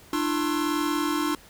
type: tone cluster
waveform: square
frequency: 298 / 338.9 / 1074 / 1337 Hz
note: D4 / E4 / C6 / E6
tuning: +25 / +48 / +45 / +24 cents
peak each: -27 / -30 / -32 / -36 dBFS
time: 0.13-1.35 s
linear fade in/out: 2 ms
effects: pink hiss -51 dBFS RMS until 1.49 s

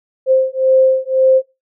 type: beating tone pair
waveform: sine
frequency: 523.3 / 525.2 Hz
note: C5 / C5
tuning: 0 / +6 cents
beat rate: 1.9 Hz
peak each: -13 dBFS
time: 0.26-1.42 s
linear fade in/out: 50 ms
effects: noise-tail reverb RT60 0.2 s tail -17 dB re dry

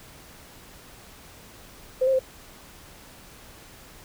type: tone with pitch steps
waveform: sine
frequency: 515 / 532 / 521 Hz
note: C5 / C5 / C5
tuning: -28 / +29 / -7 cents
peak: -18 dBFS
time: 2.01-2.193 s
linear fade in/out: 10 ms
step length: 61 ms
effects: pink hiss -48 dBFS RMS until 4.04 s

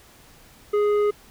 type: tone with tanh clipping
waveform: sine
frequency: 415.3 Hz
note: G#4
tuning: in tune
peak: -19 dBFS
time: 0.73-1.11 s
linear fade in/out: 10 ms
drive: 9 dB
effects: pink hiss -51 dBFS RMS until 1.3 s

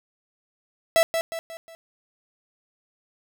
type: tone with echo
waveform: 45% pulse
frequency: 659.3 Hz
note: E5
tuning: in tune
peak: -15 dBFS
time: 0.96-1.03 s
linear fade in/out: 0 ms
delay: 180 ms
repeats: 4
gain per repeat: -7 dB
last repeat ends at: 1.75 s
effects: none

